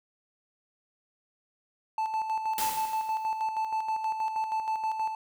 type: tone with tremolo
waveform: triangle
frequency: 878 Hz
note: A5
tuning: 4 cents flat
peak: -24 dBFS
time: 1.98-5.15 s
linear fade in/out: 2 ms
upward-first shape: square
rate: 6.3 Hz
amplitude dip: 50%
type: noise with exponential decay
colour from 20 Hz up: white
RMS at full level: -30 dBFS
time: 2.58-3.41 s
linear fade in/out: 1 ms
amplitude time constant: 180 ms
effects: none